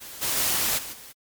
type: noise with level steps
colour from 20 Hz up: white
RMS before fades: -40 / -26 / -24 / -36 / -44 dBFS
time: 0-1.13 s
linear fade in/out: 20 ms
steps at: 0.21 / 0.36 / 0.77 / 0.92 s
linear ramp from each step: 20 ms
effects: MP3 96 kbps